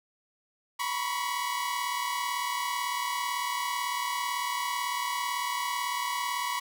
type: tone cluster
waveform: sawtooth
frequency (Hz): 963 / 1001 / 1119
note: B5 / B5 / C#6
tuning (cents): -44 / +23 / +16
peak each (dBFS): -30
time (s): 0.79-6.6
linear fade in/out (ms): 10
effects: none